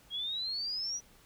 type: exponential sweep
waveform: sine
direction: up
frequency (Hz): 3246 to 5920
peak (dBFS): -33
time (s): 0.1-1.01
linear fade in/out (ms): 50
effects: pink hiss -61 dBFS RMS until 1.25 s